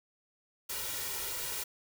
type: noise with comb filter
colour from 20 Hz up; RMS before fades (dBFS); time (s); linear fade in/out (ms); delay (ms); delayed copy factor
white; -37; 0.69-1.64; 10; 2.1; +0.65
effects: none